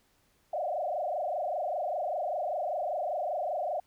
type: tone with frequency modulation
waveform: sine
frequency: 663 Hz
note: E5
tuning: 10 cents sharp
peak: -29 dBFS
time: 0.53-3.8 s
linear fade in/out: 5 ms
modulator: 25.1 Hz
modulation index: 3.3
effects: pink hiss -69 dBFS RMS until 3.86 s